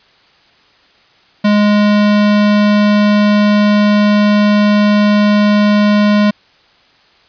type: tone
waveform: square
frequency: 207.7 Hz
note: G#3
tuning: in tune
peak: -8 dBFS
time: 1.44-6.31 s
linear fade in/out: 10 ms
effects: white hiss -49 dBFS RMS until 7.28 s + resampled to 11025 Hz